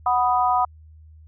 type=chord; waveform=sine; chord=B major; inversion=second; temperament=equal; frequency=740 / 987.8 / 1244.5 Hz; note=F#5 / B5 / D#6; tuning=0 / 0 / 0 cents; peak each=-20 / -21 / -23 dBFS; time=0.06-0.65 s; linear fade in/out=5 ms; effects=added 78 Hz sine -44 dBFS peak until 1.27 s